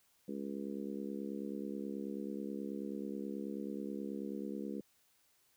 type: harmonic tone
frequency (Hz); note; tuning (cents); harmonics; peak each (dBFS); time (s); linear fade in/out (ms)
69.3; C#2; 0; 3 / 4 / 5 / 6 / 7; -42 / -44 / -46 / -48 / -49; 0.28-4.81; 5
effects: white hiss -72 dBFS RMS until 5.56 s